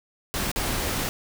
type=noise with dropouts; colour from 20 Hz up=pink; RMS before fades=-27 dBFS; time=0.34-1.09 s; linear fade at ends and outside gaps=0 ms; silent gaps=0.516-0.56 s; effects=none